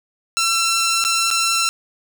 10% pulse tone with dropouts, 1348 Hz, E6, 38 cents sharp, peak -8 dBFS, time 0.37-1.69 s, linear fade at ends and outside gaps 0 ms, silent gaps 1.04-1.049 / 1.304-1.312 s, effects none

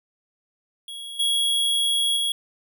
square tone with level steps, 3322 Hz, G#7, in tune, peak -34 / -20 / -22 dBFS, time 0.88-2.32 s, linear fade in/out 2 ms, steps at 1.19 / 2.16 s, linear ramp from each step 10 ms, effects none

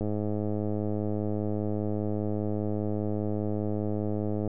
click train, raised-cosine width 2 ms, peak -18 dBFS, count 470, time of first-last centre 0.01-4.477 s, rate 105 Hz, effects none

